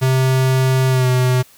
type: tone with pitch glide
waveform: square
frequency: 130.81 to 126.94 Hz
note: C3 to B2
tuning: 0 to +48 cents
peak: -13 dBFS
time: 0.01-1.43 s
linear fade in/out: 20 ms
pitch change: -52 cents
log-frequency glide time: 0.89-1.08 s
effects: white hiss -48 dBFS RMS until 1.57 s

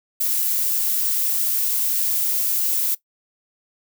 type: noise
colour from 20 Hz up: violet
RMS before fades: -21 dBFS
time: 0.2-2.95 s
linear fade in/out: 10 ms
effects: noise-tail reverb RT60 0.1 s tail -18 dB re dry

